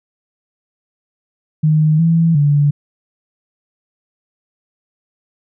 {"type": "tone with pitch steps", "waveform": "sine", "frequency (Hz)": [154.6, 165.3, 145.1], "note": ["D#3", "E3", "D3"], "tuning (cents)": [-11, 5, -21], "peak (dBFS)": -9, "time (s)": [1.63, 2.71], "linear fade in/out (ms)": 10, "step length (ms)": 360, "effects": []}